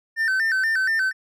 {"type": "tone with vibrato", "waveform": "triangle", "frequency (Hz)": 1661.2, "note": "G#6", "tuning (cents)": 0, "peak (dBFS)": -17, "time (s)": [0.16, 1.13], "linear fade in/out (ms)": 50, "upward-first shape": "square", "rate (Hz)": 4.2, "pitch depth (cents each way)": 140, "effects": []}